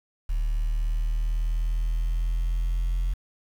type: linear sweep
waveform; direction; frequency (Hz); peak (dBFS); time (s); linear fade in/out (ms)
sine; up; 37.46 to 43.3; -20; 0.29-3.14; 10
effects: tanh soft clip ceiling -21 dBFS + 8-bit